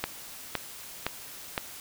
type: click train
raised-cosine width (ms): 0.3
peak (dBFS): -11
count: 4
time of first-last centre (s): 0.04-1.578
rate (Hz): 1.95
effects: white hiss -44 dBFS RMS until 1.8 s